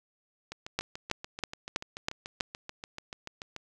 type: two click trains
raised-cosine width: 0.2 ms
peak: -22 / -11 dBFS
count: 22 / 6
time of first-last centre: 0.52-3.563 / 0.79-2.408 s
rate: 6.9 / 3.09 Hz
effects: none